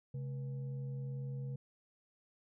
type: tone with frequency modulation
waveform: sine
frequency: 135.1 Hz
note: C#3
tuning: 44 cents flat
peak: -38 dBFS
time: 0.14-1.56 s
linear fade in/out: 5 ms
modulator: 348 Hz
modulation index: 0.33
effects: none